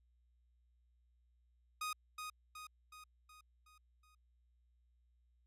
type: tone with echo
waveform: sawtooth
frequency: 1244.5 Hz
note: D#6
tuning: in tune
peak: -35 dBFS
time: 1.81-1.93 s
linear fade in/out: 5 ms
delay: 370 ms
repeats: 6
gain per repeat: -5 dB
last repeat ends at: 4.15 s
effects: added 60 Hz sine -70 dBFS peak until 5.46 s + resampled to 32000 Hz